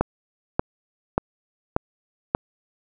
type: click train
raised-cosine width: 1 ms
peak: -4 dBFS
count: 5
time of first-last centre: 0.01-2.349 s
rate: 1.71 Hz
effects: none